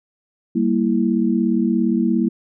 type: chord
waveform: sine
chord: E diminished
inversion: first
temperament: equal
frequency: 196 / 233.1 / 329.6 Hz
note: G3 / Bb3 / E4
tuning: 0 / 0 / 0 cents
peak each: -20 / -18 / -21 dBFS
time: 0.55-2.29 s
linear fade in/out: 10 ms
effects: none